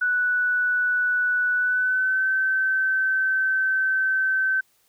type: tone with pitch glide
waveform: sine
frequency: 1480 to 1539.3 Hz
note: F#6 to G6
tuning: 0 to -32 cents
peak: -19 dBFS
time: 0.01-4.61 s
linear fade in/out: 10 ms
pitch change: +68 cents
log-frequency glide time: 1.55-2.28 s
effects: white hiss -64 dBFS RMS until 4.88 s